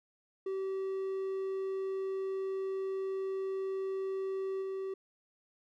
triangle tone with level steps, 384.4 Hz, G4, 34 cents flat, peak -31 / -33 dBFS, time 0.46-4.94 s, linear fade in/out 5 ms, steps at 4.61 s, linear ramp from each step 20 ms, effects none

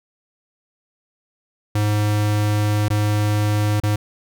square tone with dropouts, 104.9 Hz, G#2, 18 cents sharp, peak -17 dBFS, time 1.75-3.96 s, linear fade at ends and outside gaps 5 ms, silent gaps 2.884-2.902 / 3.801-3.834 s, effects none

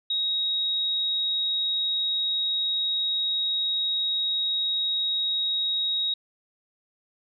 sine tone, 3787 Hz, A#7, 27 cents sharp, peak -23 dBFS, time 0.1-6.14 s, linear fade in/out 5 ms, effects none

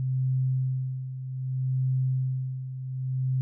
sine tone with tremolo, 130.1 Hz, C3, 9 cents flat, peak -22 dBFS, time 0-3.41 s, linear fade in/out 0 ms, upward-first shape sine, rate 0.64 Hz, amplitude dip 70%, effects none

